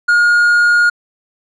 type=tone; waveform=triangle; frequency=1429 Hz; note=F6; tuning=39 cents sharp; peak=-6 dBFS; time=0.08-0.9 s; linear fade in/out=10 ms; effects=resampled to 24000 Hz